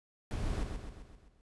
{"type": "noise with echo", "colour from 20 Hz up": "brown", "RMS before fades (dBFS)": -35, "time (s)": [0.31, 0.63], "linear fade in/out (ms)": 0, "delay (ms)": 130, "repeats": 6, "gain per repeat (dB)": -5, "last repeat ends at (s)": 1.41, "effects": ["resampled to 24000 Hz"]}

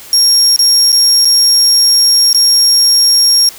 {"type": "tone with dropouts", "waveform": "35% pulse", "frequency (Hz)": 5570, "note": "F8", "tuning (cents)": -5, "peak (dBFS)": -3, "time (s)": [0.13, 3.49], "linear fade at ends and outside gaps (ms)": 1, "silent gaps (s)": [[0.562, 0.591], [0.92, 0.927], [1.248, 1.253], [2.33, 2.346]], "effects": ["white hiss -33 dBFS RMS until 3.58 s"]}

